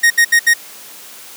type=tone bursts; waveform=45% pulse; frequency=1864.7 Hz; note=A#6; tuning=in tune; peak=-7 dBFS; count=4; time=0.03-0.539 s; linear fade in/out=10 ms; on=74 ms; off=71 ms; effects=white hiss -36 dBFS RMS until 1.36 s + high-pass 200 Hz 12 dB/octave